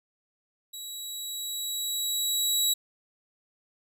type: tone with level ramp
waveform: 20% pulse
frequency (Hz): 3883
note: B7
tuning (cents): -30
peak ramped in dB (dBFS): -32 to -16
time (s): 0.73-2.74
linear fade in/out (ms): 10
effects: none